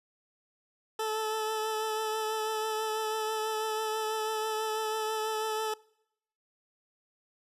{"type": "tone with vibrato", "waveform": "20% pulse", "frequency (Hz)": 435.9, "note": "A4", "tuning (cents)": -16, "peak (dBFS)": -25, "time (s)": [0.99, 5.74], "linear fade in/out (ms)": 5, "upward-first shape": "triangle", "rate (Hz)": 6.1, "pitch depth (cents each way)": 22, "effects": ["noise-tail reverb RT60 0.8 s tail -24 dB re dry", "resampled to 32000 Hz"]}